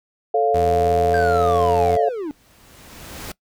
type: chord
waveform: sine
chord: A augmented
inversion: none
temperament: equal with one note detuned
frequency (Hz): 440 / 558.9 / 698.5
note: A4 / C#5 / E#5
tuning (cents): 0 / +14 / 0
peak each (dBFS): -18 / -24 / -18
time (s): 0.34-2.09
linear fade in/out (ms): 5
type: tone with pitch glide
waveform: sawtooth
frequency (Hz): 83.7 to 86.1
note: E2 to F2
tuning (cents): +27 to -24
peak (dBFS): -20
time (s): 0.54-1.97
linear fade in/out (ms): 10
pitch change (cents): +49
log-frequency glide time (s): 1.13-1.76
type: linear sweep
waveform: triangle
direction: down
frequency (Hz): 1598 to 277.9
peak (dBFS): -22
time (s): 1.14-2.31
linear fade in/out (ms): 0
type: noise with exponential growth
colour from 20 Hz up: pink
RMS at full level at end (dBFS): -31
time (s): 1.84-3.32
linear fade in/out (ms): 5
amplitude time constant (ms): 320
effects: noise-tail reverb RT60 0.1 s tail -21 dB re dry